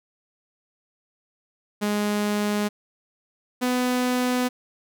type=tone pair in turn; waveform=sawtooth; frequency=207.7 / 249.8 Hz; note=G#3 / B3; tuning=0 / +20 cents; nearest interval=minor third; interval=320 cents; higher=second; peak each=-18 / -17 dBFS; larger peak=second; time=1.81-2.69 / 3.61-4.49 s; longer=neither; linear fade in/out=20 ms; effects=none